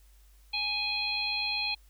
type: harmonic tone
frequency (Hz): 832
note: G#5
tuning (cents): +3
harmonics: 1 / 3 / 4 / 5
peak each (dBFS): -40 / -32 / -37 / -32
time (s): 0.53-1.75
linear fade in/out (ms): 10
effects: added 50 Hz sine -55 dBFS peak until 1.89 s + white hiss -66 dBFS RMS until 1.89 s